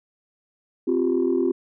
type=chord; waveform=sine; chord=C suspended fourth; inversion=none; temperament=equal with one note detuned; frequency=261.6 / 349.2 / 388.4 Hz; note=C4 / F4 / G4; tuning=0 / 0 / -16 cents; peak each=-23 / -21 / -23 dBFS; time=0.87-1.52 s; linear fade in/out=10 ms; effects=tanh soft clip ceiling -12 dBFS